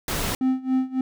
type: noise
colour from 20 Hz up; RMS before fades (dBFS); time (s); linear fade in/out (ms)
pink; -26; 0.08-0.35; 2
type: tone with tremolo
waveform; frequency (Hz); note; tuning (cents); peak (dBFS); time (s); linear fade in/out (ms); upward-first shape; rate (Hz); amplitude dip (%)
triangle; 260; C4; -11; -15; 0.41-1.01; 2; sine; 3.6; 90
effects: none